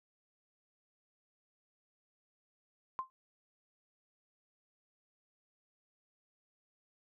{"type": "tone with exponential decay", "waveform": "sine", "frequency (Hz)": 1046.5, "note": "C6", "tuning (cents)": 0, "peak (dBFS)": -30, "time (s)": [2.99, 3.1], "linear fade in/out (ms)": 0, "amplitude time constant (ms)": 22, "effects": []}